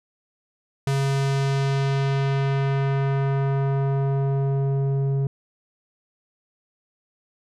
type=tone with low-pass filter sweep; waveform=square; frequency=137.3 Hz; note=C#3; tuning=16 cents flat; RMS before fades=-22 dBFS; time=0.87-5.27 s; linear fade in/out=2 ms; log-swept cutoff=10000 to 360 Hz; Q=0.8; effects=none